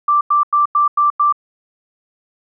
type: tone bursts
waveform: sine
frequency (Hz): 1174.7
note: D6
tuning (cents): 0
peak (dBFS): -10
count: 6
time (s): 0.08-1.325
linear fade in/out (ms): 5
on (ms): 130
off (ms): 93
effects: none